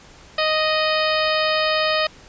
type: harmonic tone with a mistuned harmonic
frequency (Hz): 622.3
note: D#5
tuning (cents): 0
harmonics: 1 / 2 / 3 / 4 / 5 / 6 / 7 / 8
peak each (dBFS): -21 / -24 / -26 / -27 / -28 / -29 / -29 / -30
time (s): 0.38-2.07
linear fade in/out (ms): 5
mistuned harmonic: 5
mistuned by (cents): -33
effects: pink hiss -46 dBFS RMS until 2.28 s + resampled to 16000 Hz